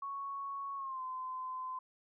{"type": "tone with pitch glide", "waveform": "sine", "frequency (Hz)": [1108.7, 1028.5], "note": ["C#6", "C6"], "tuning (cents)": [0, -30], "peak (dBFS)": -38, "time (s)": [0.02, 1.79], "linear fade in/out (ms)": 5, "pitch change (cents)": -130, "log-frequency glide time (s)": [0.76, 1.02], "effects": []}